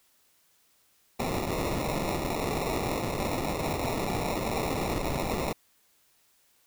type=noise with sample-and-hold; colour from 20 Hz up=violet; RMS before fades=-30 dBFS; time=1.19-5.53 s; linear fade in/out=10 ms; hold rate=1575 Hz; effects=white hiss -66 dBFS RMS until 6.66 s